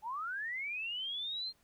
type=linear sweep; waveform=sine; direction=up; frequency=828 to 4230 Hz; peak=-36 dBFS; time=0.02-1.53 s; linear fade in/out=50 ms; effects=pink hiss -71 dBFS RMS until 1.63 s